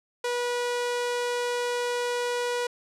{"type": "tone", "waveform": "sawtooth", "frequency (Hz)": 486.1, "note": "B4", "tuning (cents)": -28, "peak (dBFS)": -22, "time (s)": [0.24, 2.67], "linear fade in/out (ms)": 5, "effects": ["low-pass 9000 Hz 12 dB/octave"]}